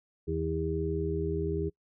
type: harmonic tone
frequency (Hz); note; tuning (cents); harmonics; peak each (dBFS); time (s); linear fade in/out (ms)
80.7; E2; -36; 1 / 2 / 4 / 5; -34 / -35 / -36 / -32; 0.27-1.7; 20
effects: noise-tail reverb RT60 0.1 s tail -25 dB re dry